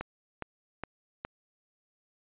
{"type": "click train", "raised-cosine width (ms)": 0.5, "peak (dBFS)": -20, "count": 4, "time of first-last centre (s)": [0.01, 1.25], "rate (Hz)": 2.42, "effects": ["resampled to 8000 Hz"]}